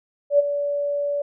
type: tone with ADSR envelope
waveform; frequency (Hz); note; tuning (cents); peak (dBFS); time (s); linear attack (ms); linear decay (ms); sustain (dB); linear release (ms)
sine; 575; D5; -37; -10; 0.3-1.22; 91; 20; -11; 5
effects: none